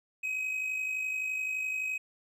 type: tone with amplitude modulation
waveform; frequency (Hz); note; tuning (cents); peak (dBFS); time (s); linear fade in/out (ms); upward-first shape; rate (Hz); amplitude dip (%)
triangle; 2532; D#7; +30; -27; 0.23-1.98; 10; sine; 51.7; 45
effects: none